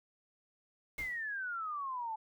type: exponential sweep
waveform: sine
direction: down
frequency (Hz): 2159 to 860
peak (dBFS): -36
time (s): 0.98-2.16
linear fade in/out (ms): 10
type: noise with exponential decay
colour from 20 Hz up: pink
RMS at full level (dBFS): -46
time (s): 0.98-1.33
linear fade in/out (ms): 1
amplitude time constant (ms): 75
effects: none